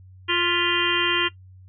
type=harmonic tone with a mistuned harmonic; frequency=349.2 Hz; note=F4; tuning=in tune; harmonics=1 / 3 / 4 / 5 / 6 / 7 / 8 / 9; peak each=-27 / -29 / -29 / -29 / -29 / -28 / -25 / -25 dBFS; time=0.28-1.29 s; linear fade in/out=20 ms; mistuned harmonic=6; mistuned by=-93 cents; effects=noise-tail reverb RT60 0.1 s tail -17 dB re dry + added 93 Hz sine -44 dBFS peak until 1.68 s